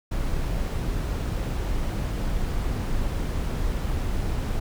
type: noise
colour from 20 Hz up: brown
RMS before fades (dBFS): -26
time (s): 0.11-4.6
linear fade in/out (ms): 10
effects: none